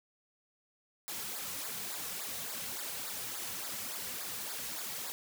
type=noise with flanger; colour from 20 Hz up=white; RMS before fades=-40 dBFS; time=1.08-5.12 s; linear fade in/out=0 ms; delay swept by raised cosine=0.33 to 3.33 ms; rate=3.5 Hz; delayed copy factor=-0.9; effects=none